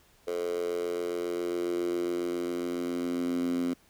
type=tone with high-pass filter sweep; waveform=10% pulse; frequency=87.31 Hz; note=F2; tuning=in tune; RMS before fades=-31 dBFS; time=0.27-3.74 s; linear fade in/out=10 ms; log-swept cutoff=460 to 250 Hz; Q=6.1; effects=pink hiss -62 dBFS RMS until 3.89 s